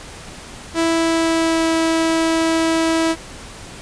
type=tone with pitch glide; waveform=sawtooth; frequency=329.8 to 326 Hz; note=E4 to E4; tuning=+1 to -19 cents; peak=-11 dBFS; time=0.74-3.16 s; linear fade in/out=50 ms; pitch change=-20 cents; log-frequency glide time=0.85-1.71 s; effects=pink hiss -36 dBFS RMS until 3.81 s + resampled to 22050 Hz